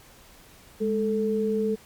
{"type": "tone pair together", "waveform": "sine", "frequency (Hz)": [207.7, 440], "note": ["G#3", "A4"], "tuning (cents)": [0, 0], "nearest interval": "octave + minor second", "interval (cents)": 1300, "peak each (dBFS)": [-26, -24], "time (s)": [0.8, 1.76], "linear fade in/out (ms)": 20, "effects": ["pink hiss -52 dBFS RMS until 1.85 s", "MP3 96 kbps"]}